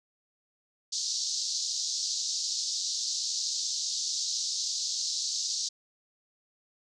pink band-pass noise, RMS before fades -32 dBFS, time 0.92-5.69 s, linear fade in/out 10 ms, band 4100 to 6800 Hz, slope 48 dB/octave, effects none

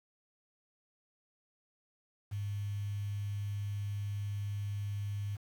sine tone with quantisation, 101.8 Hz, G#2, 34 cents flat, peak -34 dBFS, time 2.31-5.37 s, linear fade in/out 20 ms, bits 9, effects none

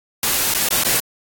white noise with dropouts, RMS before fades -18 dBFS, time 0.23-1 s, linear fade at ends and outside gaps 2 ms, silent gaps 0.539-0.547 / 0.688-0.707 / 0.837-0.848 s, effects AAC 64 kbps

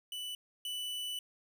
45% pulse tone pair in turn, 2977 / 2977 Hz, F#7 / F#7, +10 / +10 cents, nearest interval unison, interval 0 cents, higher neither, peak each -38 / -36 dBFS, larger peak second, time 0.12-0.35 / 0.65-1.19 s, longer second, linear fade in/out 2 ms, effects none

